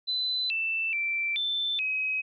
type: tone with pitch steps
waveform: sine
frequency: 4017 / 2659 / 2342 / 3538 / 2539 Hz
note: B7 / E7 / D7 / A7 / D#7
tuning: +29 / +14 / -5 / +9 / +34 cents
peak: -26 dBFS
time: 0.07-2.22 s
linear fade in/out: 20 ms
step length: 430 ms
effects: none